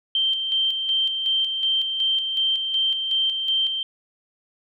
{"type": "tone with tremolo", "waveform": "sine", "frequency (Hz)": 3136, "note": "G7", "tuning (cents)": 0, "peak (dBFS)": -18, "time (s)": [0.15, 3.83], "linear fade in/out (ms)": 2, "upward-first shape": "square", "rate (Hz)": 2.7, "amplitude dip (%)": 45, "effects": []}